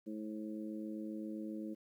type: harmonic tone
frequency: 107.6 Hz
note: A2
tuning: 38 cents flat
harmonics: 2 / 3 / 4 / 5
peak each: -43 / -43 / -55 / -52 dBFS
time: 0.06-1.75 s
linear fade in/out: 20 ms
effects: 12-bit